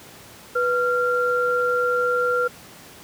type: tone pair together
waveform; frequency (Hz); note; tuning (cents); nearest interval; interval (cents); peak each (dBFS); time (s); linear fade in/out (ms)
sine; 492.4 / 1383; B4 / F6; -5 / -17; octave + tritone; 1788; -21; 0.55-2.48; 10
effects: pink hiss -44 dBFS RMS until 3.03 s + high-pass 100 Hz 12 dB/octave